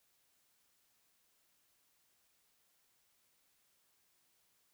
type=silence; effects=white hiss -75 dBFS RMS until 4.73 s